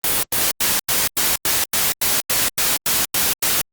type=noise bursts; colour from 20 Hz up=white; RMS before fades=-18 dBFS; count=13; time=0.04-3.614 s; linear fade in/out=2 ms; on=190 ms; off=92 ms; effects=Opus 32 kbps